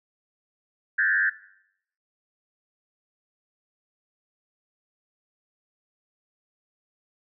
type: tone with frequency modulation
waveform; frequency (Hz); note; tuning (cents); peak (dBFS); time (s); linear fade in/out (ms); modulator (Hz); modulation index
sine; 1661.2; G#6; 0; -19; 0.98-1.3; 10; 95.5; 1.6
effects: noise-tail reverb RT60 0.7 s tail -17 dB re dry